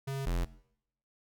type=tone pair in turn; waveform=square; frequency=136.3 / 43.28 Hz; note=C#3 / F1; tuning=-29 / -15 cents; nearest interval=octave + minor sixth; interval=1986 cents; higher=first; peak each=-34 / -29 dBFS; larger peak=second; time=0.07-0.26 / 0.26-0.45 s; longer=neither; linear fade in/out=10 ms; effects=noise-tail reverb RT60 0.7 s tail -19 dB re dry